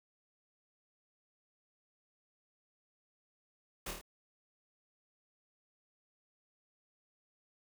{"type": "noise with echo", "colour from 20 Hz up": "pink", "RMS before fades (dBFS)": -41, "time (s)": [3.86, 3.91], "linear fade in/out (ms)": 5, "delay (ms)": 26, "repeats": 4, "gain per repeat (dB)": -3, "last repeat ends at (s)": 4.014, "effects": []}